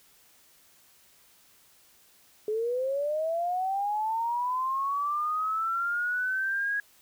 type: linear sweep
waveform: sine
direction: up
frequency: 419.7 to 1661.2 Hz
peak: -26 dBFS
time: 2.48-6.8 s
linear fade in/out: 2 ms
effects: white hiss -60 dBFS RMS until 7.01 s